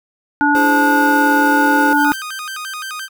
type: harmonic tone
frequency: 290.9 Hz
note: D4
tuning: 16 cents flat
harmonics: 1 / 3 / 5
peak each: -15 / -15 / -15 dBFS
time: 0.41-2.12 s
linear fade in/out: 0 ms
type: chord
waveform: square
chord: E augmented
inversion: none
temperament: equal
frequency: 329.6 / 415.3 / 523.3 Hz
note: E4 / G#4 / B#4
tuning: 0 / 0 / 0 cents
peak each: -28 / -26 / -24 dBFS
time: 0.55-1.93 s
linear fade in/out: 0 ms
type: noise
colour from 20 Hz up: violet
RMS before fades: -32 dBFS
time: 0.56-2.16 s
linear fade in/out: 2 ms
type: tone with vibrato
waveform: sawtooth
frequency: 1390 Hz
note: F6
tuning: 9 cents flat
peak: -21 dBFS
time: 1.96-3.09 s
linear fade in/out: 50 ms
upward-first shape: square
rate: 5.8 Hz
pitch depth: 200 cents each way
effects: none